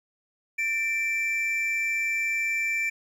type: tone pair together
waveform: triangle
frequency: 1797 / 2342 Hz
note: A6 / D7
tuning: +36 / -5 cents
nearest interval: perfect fourth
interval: 459 cents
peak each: -33 / -23 dBFS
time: 0.58-2.9 s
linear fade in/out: 10 ms
effects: 10-bit